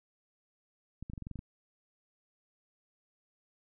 clicks, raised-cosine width 5 ms, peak -29 dBFS, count 9, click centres 1.026 / 1.099 / 1.135 / 1.178 / 1.223 / 1.269 / 1.313 / 1.357 / 1.391 s, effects none

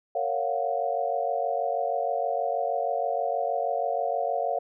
sine chord, Gb major seventh, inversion first, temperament just, 462.5 / 555 / 693.7 / 740 Hz, Bb4 / Db5 / F5 / Gb5, -14 / +2 / -12 / 0 cents, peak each -33 / -30 / -28 / -31 dBFS, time 0.15-4.59 s, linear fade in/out 5 ms, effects none

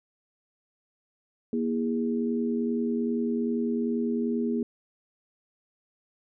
sine tone cluster, 237.5 / 327.7 / 410.2 Hz, A#3 / E4 / G#4, +33 / -10 / -21 cents, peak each -26 / -34 / -31 dBFS, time 1.53-4.63 s, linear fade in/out 2 ms, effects none

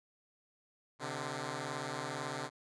5% pulse beating tone pair, 130 / 148 Hz, C3 / D3, -11 / +14 cents, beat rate 18 Hz, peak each -29 dBFS, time 0.99-2.5 s, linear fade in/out 50 ms, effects resampled to 22050 Hz

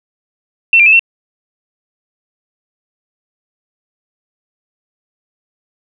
sine tone with pitch steps, 2694 / 2382 / 2596 / 2707 Hz, E7 / D7 / E7 / E7, +37 / +24 / -27 / +45 cents, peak -4 dBFS, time 0.73-0.994 s, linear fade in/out 2 ms, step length 66 ms, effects none

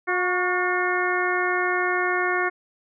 harmonic tone with a mistuned harmonic, 360 Hz, F#4, 47 cents flat, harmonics 1 / 2 / 3 / 4 / 5 / 6, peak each -26 / -29 / -28 / -27 / -27 / -30 dBFS, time 0.07-2.5 s, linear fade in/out 20 ms, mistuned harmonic 3, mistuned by +52 cents, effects none

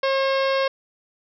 harmonic tone, 539 Hz, C#5, 49 cents flat, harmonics 1 / 2 / 3 / 4 / 5 / 6 / 7 / 8 / 9 / 10, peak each -20 / -26 / -30 / -32 / -34 / -36 / -37 / -38 / -39 / -40 dBFS, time 0.03-0.68 s, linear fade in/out 5 ms, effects none

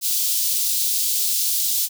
white high-pass noise, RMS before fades -21 dBFS, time 0.01-1.89 s, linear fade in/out 50 ms, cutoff 3600 Hz, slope 24 dB/octave, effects none

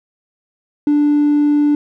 triangle tone, 293.7 Hz, D4, in tune, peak -7 dBFS, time 0.87-1.75 s, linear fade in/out 2 ms, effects tanh soft clip ceiling -6 dBFS

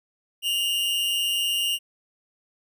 45% pulse tone pair together, 2828 / 3012 Hz, F7 / F#7, +21 / +30 cents, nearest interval minor second, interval 109 cents, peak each -23 / -31 dBFS, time 0.42-1.79 s, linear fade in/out 50 ms, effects none

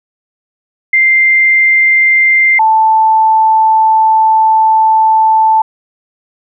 sine tone pair in turn, 2093 / 880 Hz, C7 / A5, 0 / 0 cents, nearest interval octave + minor third, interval 1500 cents, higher first, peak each -5 dBFS, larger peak neither, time 0.93-2.59 / 2.59-5.62 s, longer second, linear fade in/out 5 ms, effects none

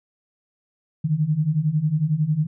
sine beating tone pair, 146.83 / 157.83 Hz, D3 / D#3, 0 / +25 cents, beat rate 11 Hz, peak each -23 / -20 dBFS, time 1.04-2.47 s, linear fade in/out 10 ms, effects none

